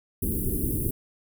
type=band-stop noise; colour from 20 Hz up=pink; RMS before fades=-27 dBFS; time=0.22-0.91 s; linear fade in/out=5 ms; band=410 to 9900 Hz; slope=48 dB/octave; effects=none